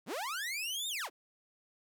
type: linear two-way sweep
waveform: sawtooth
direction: up then down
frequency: 123.47 to 3729 to 226.9 Hz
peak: -32 dBFS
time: 0.06-1.1 s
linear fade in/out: 50 ms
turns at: 0.88 s
effects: 12-bit